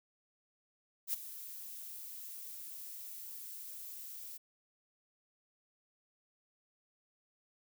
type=noise with ADSR envelope; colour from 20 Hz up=violet; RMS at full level=-33 dBFS; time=1.07-4.38 s; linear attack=64 ms; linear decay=16 ms; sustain=-14 dB; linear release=15 ms; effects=none